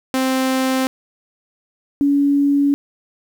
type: tone pair in turn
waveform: sawtooth / sine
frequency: 261.6 / 283.3 Hz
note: C4 / C#4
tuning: 0 / +38 cents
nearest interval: minor second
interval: 138 cents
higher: second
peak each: -12 dBFS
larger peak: neither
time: 0.14-0.87 / 2.01-2.74 s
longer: neither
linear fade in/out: 0 ms
effects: 8-bit